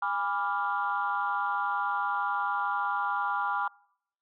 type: chord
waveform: sine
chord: G# diminished seventh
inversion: none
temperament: equal with one note detuned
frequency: 816.8 / 987.8 / 1174.7 / 1396.9 Hz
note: G#5 / B5 / D6 / F6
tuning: -29 / 0 / 0 / 0 cents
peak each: -32 dBFS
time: 0.02-3.68 s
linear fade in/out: 5 ms
effects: noise-tail reverb RT60 0.7 s tail -25 dB re dry + tanh soft clip ceiling -18 dBFS